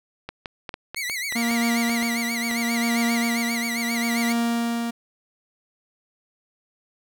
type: clicks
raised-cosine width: 0.3 ms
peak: -16 dBFS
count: 11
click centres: 0.29 / 0.458 / 0.692 / 0.741 / 0.946 / 1.098 / 1.324 / 1.511 / 1.896 / 2.027 / 2.512 s
type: tone with vibrato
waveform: sawtooth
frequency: 2100 Hz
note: C7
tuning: 6 cents sharp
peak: -23 dBFS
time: 0.96-4.33 s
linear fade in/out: 10 ms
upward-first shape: sine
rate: 7.5 Hz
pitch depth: 140 cents each way
type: tone with tremolo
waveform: 45% pulse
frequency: 233.9 Hz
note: A#3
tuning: 6 cents sharp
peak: -20 dBFS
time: 1.35-4.91 s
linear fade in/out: 10 ms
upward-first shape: triangle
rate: 0.74 Hz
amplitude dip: 60%
effects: none